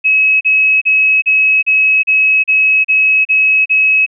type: tone bursts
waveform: sine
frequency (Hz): 2565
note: E7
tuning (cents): -48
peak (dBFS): -7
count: 10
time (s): 0.04-4.064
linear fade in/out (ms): 20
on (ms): 370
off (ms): 36
effects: none